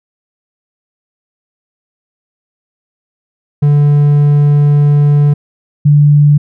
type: tone pair in turn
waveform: triangle / sine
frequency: 145.7 / 146.53 Hz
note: D3 / D3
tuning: -13 / -4 cents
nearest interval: unison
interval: 9 cents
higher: second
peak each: -3 dBFS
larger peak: neither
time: 3.62-5.34 / 5.85-6.38 s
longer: first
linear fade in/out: 10 ms
effects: none